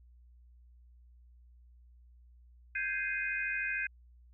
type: chord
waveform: sine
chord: Ab major seventh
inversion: third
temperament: equal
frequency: 1568 / 1661.2 / 2093 / 2489 Hz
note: G6 / Ab6 / C7 / Eb7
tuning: 0 / 0 / 0 / 0 cents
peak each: -36 / -40 / -39 / -36 dBFS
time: 2.75-3.87 s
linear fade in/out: 5 ms
effects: added 60 Hz sine -56 dBFS peak until 4.33 s